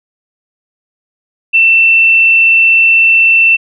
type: tone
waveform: sine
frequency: 2681 Hz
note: E7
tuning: 29 cents sharp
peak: -4 dBFS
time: 1.53-3.57 s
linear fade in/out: 20 ms
effects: none